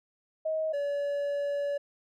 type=tone pair in turn; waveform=sine / triangle; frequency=632 / 571.2 Hz; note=D#5 / D5; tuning=+27 / -48 cents; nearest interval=major second; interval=175 cents; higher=first; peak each=-27 / -26 dBFS; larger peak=second; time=0.45-0.73 / 0.73-1.78 s; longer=second; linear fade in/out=10 ms; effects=none